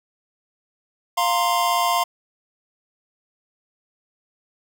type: chord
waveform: square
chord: F suspended fourth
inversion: none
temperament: just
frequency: 698.5 / 931.3 / 1047.7 Hz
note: F5 / Bb5 / C6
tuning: 0 / -2 / +2 cents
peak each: -23 / -25 / -22 dBFS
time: 1.17-2.04 s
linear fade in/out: 10 ms
effects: none